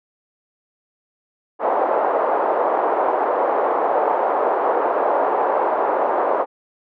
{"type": "band-pass noise", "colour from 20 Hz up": "white", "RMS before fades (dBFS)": -19, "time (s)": [1.59, 6.46], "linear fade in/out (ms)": 50, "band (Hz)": [410, 940], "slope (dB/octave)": 24, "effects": []}